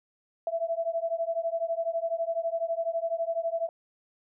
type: beating tone pair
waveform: sine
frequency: 659.3 / 671.3 Hz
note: E5 / E5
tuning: 0 / +31 cents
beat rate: 12 Hz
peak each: -30 dBFS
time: 0.47-3.69 s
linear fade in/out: 2 ms
effects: none